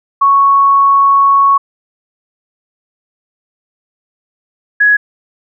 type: tone pair in turn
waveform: sine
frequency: 1108.7 / 1674.7 Hz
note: C#6 / G#6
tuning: 0 / +14 cents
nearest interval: perfect fifth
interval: 714 cents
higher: second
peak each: -5 dBFS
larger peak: neither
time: 0.21-1.58 / 4.8-4.97 s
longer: first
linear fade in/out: 10 ms
effects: none